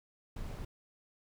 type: noise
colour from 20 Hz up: brown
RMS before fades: -41 dBFS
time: 0.36-0.65 s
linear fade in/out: 5 ms
effects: none